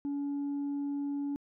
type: tone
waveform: sine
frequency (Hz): 284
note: C#4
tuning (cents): +42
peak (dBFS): -29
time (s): 0.05-1.36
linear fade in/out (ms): 0
effects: tanh soft clip ceiling -30 dBFS